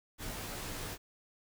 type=noise with comb filter; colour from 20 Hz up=pink; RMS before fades=-41 dBFS; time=0.18-0.98 s; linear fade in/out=50 ms; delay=15 ms; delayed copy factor=-0.9; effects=none